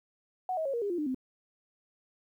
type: tone with pitch steps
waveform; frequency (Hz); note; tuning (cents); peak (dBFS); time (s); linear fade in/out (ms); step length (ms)
sine; 740 / 636.8 / 548 / 471.6 / 405.8 / 349.2 / 300.5 / 258.6; F#5 / D#5 / C#5 / A#4 / G#4 / F4 / D4 / C4; 0 / +40 / -20 / +20 / -40 / 0 / +40 / -20; -29; 0.49-1.146; 2; 82
effects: 11-bit